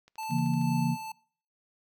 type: click train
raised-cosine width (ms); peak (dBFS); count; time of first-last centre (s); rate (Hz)
0.2; -37; 8; 0.08-0.614; 13.1
type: tone with tremolo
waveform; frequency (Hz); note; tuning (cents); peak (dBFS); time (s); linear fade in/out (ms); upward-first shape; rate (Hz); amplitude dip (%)
square; 880; A5; 0; -34; 0.18-1.12; 5; sine; 2.1; 35
type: chord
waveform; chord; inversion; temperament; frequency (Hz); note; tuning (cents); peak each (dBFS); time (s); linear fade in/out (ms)
sine; A# diminished; first; just; 139.85 / 167.82 / 233.1; C#3 / E3 / A#3; +16 / +31 / 0; -29; 0.29-0.97; 50
effects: noise-tail reverb RT60 0.5 s tail -23 dB re dry